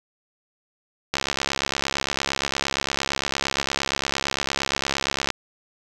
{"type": "click train", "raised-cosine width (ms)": 0.2, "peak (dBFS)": -5, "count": 287, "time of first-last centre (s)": [1.14, 5.303], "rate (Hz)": 68.7, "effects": []}